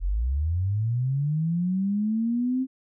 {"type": "linear sweep", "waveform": "sine", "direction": "up", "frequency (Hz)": [40.42, 264.7], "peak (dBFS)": -22, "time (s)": [0, 2.67], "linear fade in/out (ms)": 50, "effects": []}